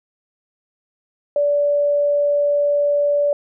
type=tone; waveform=sine; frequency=579 Hz; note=D5; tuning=25 cents flat; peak=-14 dBFS; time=1.36-3.33 s; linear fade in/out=2 ms; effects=none